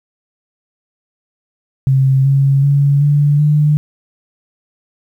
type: tone with pitch steps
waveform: sine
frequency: 133.8 / 137.56 / 141.43 / 145.41 / 149.49 Hz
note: C3 / C#3 / C#3 / D3 / D3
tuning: +39 / -13 / +35 / -17 / +31 cents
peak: -8 dBFS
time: 1.87-3.77 s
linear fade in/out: 0 ms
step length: 380 ms
effects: 8-bit